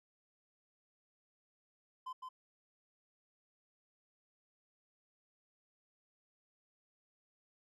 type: tone with echo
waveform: triangle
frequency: 1026 Hz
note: C6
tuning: 34 cents flat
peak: -39 dBFS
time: 2.06-2.13 s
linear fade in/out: 10 ms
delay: 160 ms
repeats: 1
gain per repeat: -3 dB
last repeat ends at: 2.29 s
effects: none